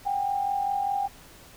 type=tone pair together; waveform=sine; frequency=757 / 802 Hz; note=F#5 / G5; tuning=+39 / +39 cents; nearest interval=minor second; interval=100 cents; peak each=-31 / -25 dBFS; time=0.05-1.08 s; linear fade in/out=20 ms; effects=pink hiss -50 dBFS RMS until 1.56 s